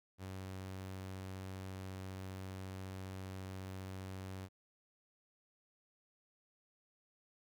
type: tone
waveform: sawtooth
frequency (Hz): 94.7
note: F#2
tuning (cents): +41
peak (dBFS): -40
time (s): 0.18-4.49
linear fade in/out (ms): 50
effects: none